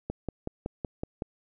click train, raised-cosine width 2 ms, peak -18 dBFS, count 7, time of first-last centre 0.1-1.221 s, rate 5.35 Hz, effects none

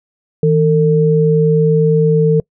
sine tone pair together, 159.68 / 450.2 Hz, D#3 / A4, +45 / +40 cents, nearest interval octave + tritone, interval 1795 cents, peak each -11 dBFS, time 0.43-2.4 s, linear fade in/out 2 ms, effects noise-tail reverb RT60 0.1 s tail -26 dB re dry

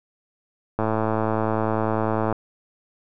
click train, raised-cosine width 1 ms, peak -9 dBFS, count 170, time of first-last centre 0.79-2.326 s, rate 110 Hz, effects none

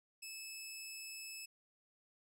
15% pulse tone, 2607 Hz, E7, 20 cents flat, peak -39 dBFS, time 0.22-1.46 s, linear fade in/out 10 ms, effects none

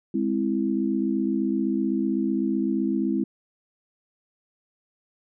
sine chord, Ab augmented, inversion none, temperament equal with one note detuned, 206 / 261.6 / 329.6 Hz, Ab3 / C4 / E4, -14 / 0 / 0 cents, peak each -26 dBFS, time 0.14-3.24 s, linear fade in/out 5 ms, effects none

